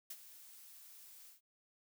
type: noise with ADSR envelope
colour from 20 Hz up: blue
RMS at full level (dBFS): -45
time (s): 0.1-1.41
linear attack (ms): 7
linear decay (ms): 50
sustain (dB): -12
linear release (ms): 130
effects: none